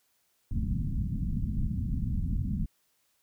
pink low-pass noise, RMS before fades -30 dBFS, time 0.51-2.66 s, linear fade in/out 5 ms, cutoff 240 Hz, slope 48 dB/octave, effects white hiss -72 dBFS RMS until 3.22 s

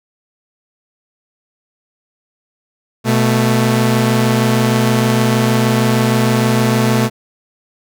sawtooth tone pair together, 123.47 / 220.5 Hz, B2 / A3, 0 / +4 cents, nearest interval minor seventh, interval 1004 cents, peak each -10 dBFS, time 3.04-7.1 s, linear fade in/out 50 ms, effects none

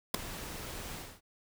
pink noise with ADSR envelope, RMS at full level -23 dBFS, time 0.14-1.21 s, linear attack 5 ms, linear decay 6 ms, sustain -19 dB, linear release 260 ms, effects none

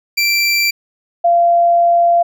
25% pulse / sine tone pair in turn, 2349 / 688.3 Hz, D7 / F5, 0 / -25 cents, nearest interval octave + major sixth, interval 2125 cents, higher first, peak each -8 dBFS, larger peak neither, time 0.17-0.71 / 1.24-2.23 s, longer second, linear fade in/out 10 ms, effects none

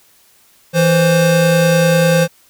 square tone pair together, 164.41 / 523.3 Hz, E3 / C5, -4 / 0 cents, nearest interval octave + minor sixth, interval 2004 cents, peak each -13 dBFS, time 0.73-2.28 s, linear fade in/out 50 ms, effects white hiss -51 dBFS RMS until 2.49 s

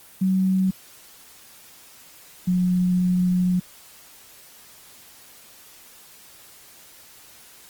sine tone pair in turn, 188.5 / 180.9 Hz, F#3 / F#3, +32 / -39 cents, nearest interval minor second, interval 71 cents, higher first, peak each -17 dBFS, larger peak neither, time 0.21-0.71 / 2.47-3.6 s, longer second, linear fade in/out 10 ms, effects white hiss -48 dBFS RMS until 7.69 s + Opus 24 kbps

